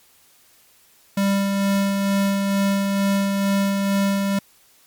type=tone with tremolo; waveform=square; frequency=197.7 Hz; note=G3; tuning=15 cents sharp; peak=-17 dBFS; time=1.17-4.39 s; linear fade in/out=5 ms; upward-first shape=sine; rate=2.2 Hz; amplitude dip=30%; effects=white hiss -55 dBFS RMS until 4.86 s + MP3 96 kbps